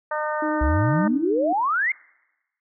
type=harmonic tone; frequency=304 Hz; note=D#4; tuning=40 cents flat; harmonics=2 / 3 / 4 / 5 / 6; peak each=-27 / -28 / -30 / -32 / -35 dBFS; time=0.11-1.08 s; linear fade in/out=5 ms
type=tone with vibrato; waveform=sine; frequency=307.1 Hz; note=D#4; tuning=23 cents flat; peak=-24 dBFS; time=0.42-1.53 s; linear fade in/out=5 ms; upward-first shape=sine; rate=9.6 Hz; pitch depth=10 cents each way
type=exponential sweep; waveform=sine; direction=up; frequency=60.3 to 2196 Hz; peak=-19 dBFS; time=0.61-1.92 s; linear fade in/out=5 ms
effects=noise-tail reverb RT60 1.0 s tail -26 dB re dry